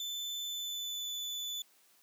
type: tone with pitch glide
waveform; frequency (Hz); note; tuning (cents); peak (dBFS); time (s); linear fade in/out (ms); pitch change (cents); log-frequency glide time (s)
35% pulse; 3520 to 3486; A7 to A7; 0 to -17; -35; 0-1.62; 2; -17; 0.42-1.11
effects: white hiss -66 dBFS RMS until 2.02 s + high-pass 200 Hz 12 dB/octave